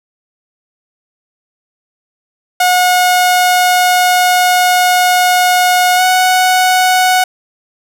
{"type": "tone with pitch glide", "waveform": "sawtooth", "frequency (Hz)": [725, 739], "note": ["F#5", "F#5"], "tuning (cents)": [-35, -2], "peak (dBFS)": -4, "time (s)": [2.6, 7.24], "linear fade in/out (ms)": 5, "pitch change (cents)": 33, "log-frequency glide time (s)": [5.96, 6.02], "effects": []}